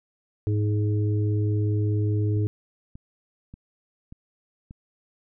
harmonic tone, 104.9 Hz, G#2, 18 cents sharp, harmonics 1 / 3 / 4, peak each -21 / -31 / -33 dBFS, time 0.47-2.47 s, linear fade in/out 0 ms
click train, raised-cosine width 5 ms, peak -29 dBFS, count 5, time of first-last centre 2.37-4.709 s, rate 1.71 Hz
effects none

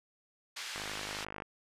pink band-pass noise, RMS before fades -42 dBFS, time 0.56-1.25 s, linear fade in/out 10 ms, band 1700 to 5900 Hz, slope 12 dB/octave
click train, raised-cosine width 0.5 ms, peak -25 dBFS, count 35, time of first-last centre 0.76-1.421 s, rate 51.4 Hz
effects resampled to 32000 Hz

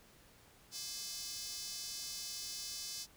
square tone with high-pass filter, 234.5 Hz, A#3, 11 cents sharp, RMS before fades -44 dBFS, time 0.71-3.07 s, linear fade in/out 50 ms, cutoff 5100 Hz, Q 2.6, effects pink hiss -63 dBFS RMS until 3.16 s

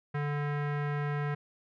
square tone with low-pass filter, 145.9 Hz, D3, 11 cents flat, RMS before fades -32 dBFS, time 0.14-1.35 s, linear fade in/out 10 ms, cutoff 1800 Hz, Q 2.2, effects none

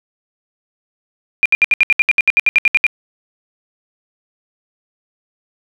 sine tone bursts, 2408 Hz, D7, 43 cents sharp, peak -7 dBFS, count 16, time 1.43-2.866 s, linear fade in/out 0 ms, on 26 ms, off 68 ms, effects none

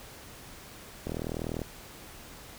click train, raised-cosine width 2 ms, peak -20 dBFS, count 23, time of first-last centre 1.07-1.617 s, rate 40.2 Hz, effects pink hiss -48 dBFS RMS until 2.58 s

